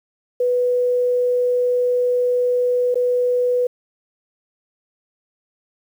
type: tone with dropouts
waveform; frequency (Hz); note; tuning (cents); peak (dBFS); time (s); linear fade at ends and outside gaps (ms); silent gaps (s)
sine; 493.8; B4; 0; -15; 0.4-3.67; 5; 2.944-2.955
effects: 8-bit